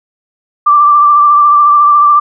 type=tone with vibrato; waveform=sine; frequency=1174.7 Hz; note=D6; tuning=in tune; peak=-3 dBFS; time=0.66-2.2 s; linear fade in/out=10 ms; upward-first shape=triangle; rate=14 Hz; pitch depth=31 cents each way; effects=none